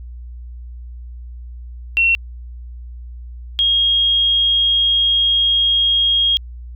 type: tone pair in turn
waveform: sine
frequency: 2720 / 3260 Hz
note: F7 / G#7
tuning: -46 / -33 cents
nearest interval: minor third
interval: 313 cents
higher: second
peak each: -11 / -12 dBFS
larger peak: first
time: 1.97-2.15 / 3.59-6.37 s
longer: second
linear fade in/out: 0 ms
effects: added 60 Hz sine -30 dBFS peak until 6.75 s